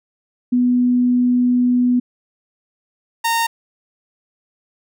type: tone pair in turn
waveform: sine / sawtooth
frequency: 246.9 / 920.9 Hz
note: B3 / A#5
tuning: 0 / -21 cents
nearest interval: octave + major seventh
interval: 2279 cents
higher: second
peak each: -12 dBFS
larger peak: neither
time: 0.52-2 / 3.24-3.47 s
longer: first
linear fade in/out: 10 ms
effects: none